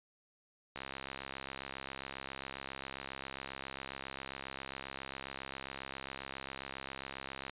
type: click train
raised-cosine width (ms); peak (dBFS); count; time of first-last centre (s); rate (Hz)
0.3; -25; 455; 0.76-7.496; 67.4
effects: resampled to 8000 Hz